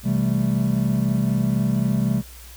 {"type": "chord", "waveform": "triangle", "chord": "A minor seventh", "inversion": "first", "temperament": "equal", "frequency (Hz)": [130.81, 164.81, 196, 220], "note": ["C3", "E3", "G3", "A3"], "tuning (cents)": [0, 0, 0, 0], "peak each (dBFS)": [-21, -26, -20, -22], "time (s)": [0.03, 2.23], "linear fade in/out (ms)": 50, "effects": ["added 60 Hz sine -41 dBFS peak until 2.56 s", "white hiss -45 dBFS RMS until 2.56 s"]}